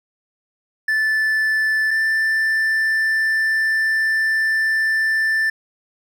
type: tone pair in turn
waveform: triangle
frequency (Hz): 1753 / 1771.3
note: A6 / A6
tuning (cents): -7 / +11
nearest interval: unison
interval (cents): 18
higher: second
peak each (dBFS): -14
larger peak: neither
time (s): 0.88-1.91 / 1.91-5.5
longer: second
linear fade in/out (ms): 5
effects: none